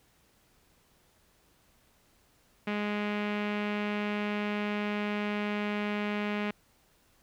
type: tone with low-pass filter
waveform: sawtooth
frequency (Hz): 207.7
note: G#3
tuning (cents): 0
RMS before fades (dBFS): -32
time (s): 2.67-6.51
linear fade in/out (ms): 5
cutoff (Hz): 2500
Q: 2.4
effects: pink hiss -66 dBFS RMS until 7.22 s